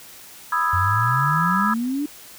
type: chord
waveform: sine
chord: E major seventh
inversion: second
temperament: equal with one note detuned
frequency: 987.8 / 1238.8 / 1318.5 / 1661.2 Hz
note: B5 / D#6 / E6 / G#6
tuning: 0 / -8 / 0 / 0 cents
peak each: -24 / -23 / -23 / -25 dBFS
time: 0.52-1.74 s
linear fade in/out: 5 ms
type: exponential sweep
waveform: sine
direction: up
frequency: 87.31 to 301 Hz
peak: -21 dBFS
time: 0.73-2.06 s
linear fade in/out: 5 ms
effects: white hiss -43 dBFS RMS until 2.38 s